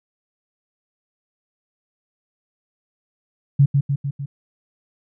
sine tone with echo, 140 Hz, C#3, 18 cents sharp, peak -9 dBFS, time 3.59-3.66 s, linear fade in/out 10 ms, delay 150 ms, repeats 4, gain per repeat -4 dB, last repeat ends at 4.26 s, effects none

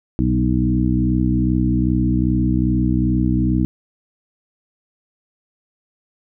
harmonic tone with a mistuned harmonic, 62.5 Hz, B1, 21 cents sharp, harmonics 1 / 2 / 3 / 4 / 5, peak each -21 / -21 / -21 / -21 / -21 dBFS, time 0.19-3.65 s, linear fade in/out 0 ms, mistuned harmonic 2, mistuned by -41 cents, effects none

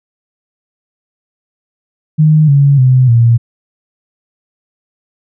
sine tone with pitch steps, 154.5 / 140.86 / 128.43 / 117.09 Hz, D#3 / C#3 / C3 / A#2, -12 / +28 / -32 / +8 cents, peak -4 dBFS, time 2.18-3.38 s, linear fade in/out 20 ms, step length 300 ms, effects none

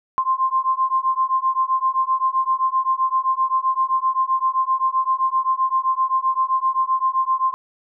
sine beating tone pair, 1046.5 / 1054.2 Hz, C6 / C6, 0 / +13 cents, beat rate 7.7 Hz, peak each -20 dBFS, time 0.18-7.54 s, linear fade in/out 0 ms, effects none

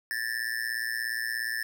square tone with amplitude modulation, 1760 Hz, A6, in tune, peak -26 dBFS, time 0.11-1.63 s, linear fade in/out 0 ms, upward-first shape sine, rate 117 Hz, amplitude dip 95%, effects none

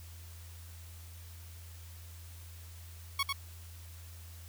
15% pulse tone with echo, 1108.7 Hz, C#6, in tune, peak -22 dBFS, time 3.19-3.23 s, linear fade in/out 5 ms, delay 98 ms, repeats 1, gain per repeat -3 dB, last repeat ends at 3.328 s, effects added 84 Hz sine -47 dBFS peak until 4.48 s + white hiss -56 dBFS RMS until 4.48 s

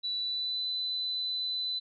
sine tone with pitch glide, 3951 to 4006 Hz, B7 to B7, 0 to +24 cents, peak -30 dBFS, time 0.03-1.8 s, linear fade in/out 20 ms, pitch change +24 cents, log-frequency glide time 0.16-0.64 s, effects none

